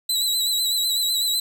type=tone with vibrato; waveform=sawtooth; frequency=3951 Hz; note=B7; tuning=in tune; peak=-17 dBFS; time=0.09-1.4 s; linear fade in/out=5 ms; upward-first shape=sine; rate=8 Hz; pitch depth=51 cents each way; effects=none